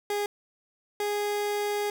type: tone pair in turn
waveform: 30% pulse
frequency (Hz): 411 / 413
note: G#4 / G#4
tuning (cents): -18 / -10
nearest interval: unison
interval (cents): 8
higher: second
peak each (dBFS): -24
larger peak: neither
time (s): 0.1-0.26 / 1-1.9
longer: second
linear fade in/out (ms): 2
effects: none